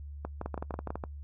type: two click trains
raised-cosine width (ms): 1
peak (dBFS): -21 / -21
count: 8 / 5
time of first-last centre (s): 0.46-1.039 / 0.25-0.905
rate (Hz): 12.1 / 6.11
effects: noise-tail reverb RT60 0.1 s tail -23 dB re dry + added 72 Hz sine -40 dBFS peak until 1.23 s